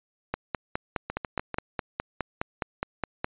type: two click trains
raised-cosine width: 0.5 ms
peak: -12 / -16 dBFS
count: 15 / 4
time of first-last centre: 0.34-3.245 / 1.1-1.543 s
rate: 4.82 / 6.77 Hz
effects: resampled to 8000 Hz